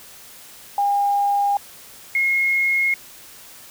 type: tone pair in turn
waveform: sine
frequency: 808 / 2157 Hz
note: G#5 / C#7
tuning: -48 / -48 cents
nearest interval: octave + perfect fourth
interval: 1700 cents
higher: second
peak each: -16 dBFS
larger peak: neither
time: 0.78-1.57 / 2.15-2.94 s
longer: neither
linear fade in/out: 2 ms
effects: white hiss -43 dBFS RMS until 3.7 s